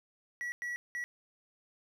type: tone bursts at uneven times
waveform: triangle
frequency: 1935 Hz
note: B6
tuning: 36 cents flat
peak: -33 dBFS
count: 3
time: 0.41-0.52 / 0.62-0.76 / 0.95-1.04 s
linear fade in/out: 0 ms
effects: none